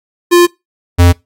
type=tone pair in turn; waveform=square; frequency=349.4 / 87.52 Hz; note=F4 / F2; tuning=+1 / +4 cents; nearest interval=2 octaves; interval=2397 cents; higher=first; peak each=-4 dBFS; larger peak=neither; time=0.31-0.47 / 0.98-1.13 s; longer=first; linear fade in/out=20 ms; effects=noise-tail reverb RT60 0.2 s tail -22 dB re dry + AAC 48 kbps